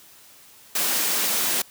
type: high-pass noise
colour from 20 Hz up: white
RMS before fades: -23 dBFS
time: 0.75-1.62 s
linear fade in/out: 5 ms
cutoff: 160 Hz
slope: 48 dB/octave
effects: white hiss -50 dBFS RMS until 1.7 s + high-pass 60 Hz 12 dB/octave